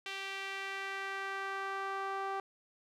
sawtooth tone with band-pass filter sweep, 390 Hz, G4, 9 cents flat, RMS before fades -39 dBFS, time 0.06-2.4 s, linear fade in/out 2 ms, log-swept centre 2800 to 970 Hz, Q 1.7, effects none

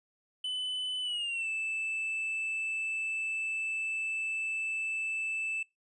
triangle tone with pitch glide, 3010 to 2636 Hz, F#7 to E7, +29 to -1 cents, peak -30 dBFS, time 0.44-5.63 s, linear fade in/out 5 ms, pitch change -230 cents, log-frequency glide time 1.02-1.48 s, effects noise-tail reverb RT60 0.2 s tail -24 dB re dry + resampled to 24000 Hz

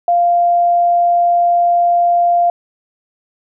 sine tone, 696 Hz, F5, 6 cents flat, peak -9 dBFS, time 0.08-2.5 s, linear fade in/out 2 ms, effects none

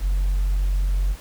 sine tone, 46.25 Hz, F#1, in tune, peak -16 dBFS, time 0-1.16 s, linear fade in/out 50 ms, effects tanh soft clip ceiling -16 dBFS + pink hiss -44 dBFS RMS until 1.2 s

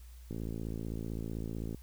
click train, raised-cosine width 3 ms, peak -26 dBFS, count 81, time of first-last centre 0.31-1.746 s, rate 55.7 Hz, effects added 60 Hz sine -48 dBFS peak until 1.82 s + white hiss -63 dBFS RMS until 1.82 s

